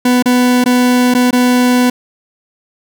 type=tone with dropouts; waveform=40% pulse; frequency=248.2 Hz; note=B3; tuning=9 cents sharp; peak=-7 dBFS; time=0.05-1.9 s; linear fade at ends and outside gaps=5 ms; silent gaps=0.225-0.257 / 0.641-0.659 / 1.14-1.148 / 1.309-1.328 s; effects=none